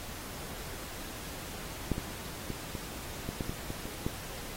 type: clicks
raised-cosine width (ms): 3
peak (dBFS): -15 / -22 / -21 / -23 / -21 / -19 / -22 / -24 / -27 / -17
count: 10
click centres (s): 1.917 / 1.981 / 2.503 / 2.752 / 3.29 / 3.408 / 3.495 / 3.704 / 3.855 / 4.065
effects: pink hiss -43 dBFS RMS until 4.56 s + AAC 48 kbps

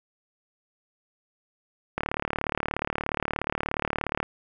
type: click train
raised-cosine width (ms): 0.5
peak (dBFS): -11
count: 84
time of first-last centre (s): 1.98-4.229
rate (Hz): 36.9
effects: none

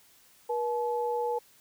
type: tone pair together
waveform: sine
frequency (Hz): 480 / 860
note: B4 / A5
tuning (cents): -49 / -40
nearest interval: minor seventh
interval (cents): 1009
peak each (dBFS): -29 / -31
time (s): 0.49-1.39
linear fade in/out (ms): 10
effects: white hiss -60 dBFS RMS until 1.6 s

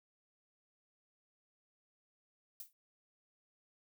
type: noise with exponential decay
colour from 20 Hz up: violet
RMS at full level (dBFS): -43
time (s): 2.6-2.73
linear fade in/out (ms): 1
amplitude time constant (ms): 28
effects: none

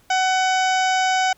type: harmonic tone with a mistuned harmonic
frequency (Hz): 750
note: F#5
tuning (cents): +23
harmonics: 1 / 2 / 3 / 4 / 5 / 6 / 7 / 8 / 9 / 10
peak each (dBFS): -18 / -24 / -27 / -30 / -35 / -37 / -34 / -34 / -36 / -41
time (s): 0.1-1.33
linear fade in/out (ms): 5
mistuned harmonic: 6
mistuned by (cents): +81
effects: pink hiss -57 dBFS RMS until 1.37 s

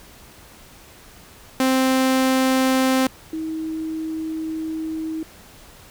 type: tone pair in turn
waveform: sawtooth / sine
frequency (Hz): 261.6 / 318.3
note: C4 / D#4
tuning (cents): 0 / +39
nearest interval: minor third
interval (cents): 339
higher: second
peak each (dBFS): -12 / -24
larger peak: first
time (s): 1.6-3.07 / 3.33-5.23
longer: second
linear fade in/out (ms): 2
effects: pink hiss -46 dBFS RMS until 5.9 s

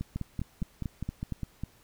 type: two click trains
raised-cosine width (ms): 5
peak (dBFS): -21 / -20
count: 9 / 6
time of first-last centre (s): 0.01-1.636 / 0.16-1.323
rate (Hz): 4.92 / 4.3
effects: pink hiss -61 dBFS RMS until 1.83 s

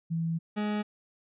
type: tone pair in turn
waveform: sine / 40% pulse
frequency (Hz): 164.81 / 209.5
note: E3 / G#3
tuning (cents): 0 / +15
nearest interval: major third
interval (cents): 415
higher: second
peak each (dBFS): -27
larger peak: neither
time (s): 0.1-0.39 / 0.56-0.83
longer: first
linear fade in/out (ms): 20
effects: resampled to 8000 Hz

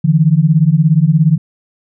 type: beating tone pair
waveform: sine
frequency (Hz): 149.1 / 166.1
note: D3 / E3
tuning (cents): +27 / +13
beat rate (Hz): 17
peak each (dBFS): -10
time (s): 0.04-1.38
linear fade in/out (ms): 10
effects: none

